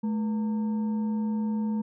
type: tone with frequency modulation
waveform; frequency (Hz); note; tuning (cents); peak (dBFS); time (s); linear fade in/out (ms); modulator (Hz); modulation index
sine; 215.4; A3; -37; -25; 0.03-1.82; 10; 698; 0.26
effects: none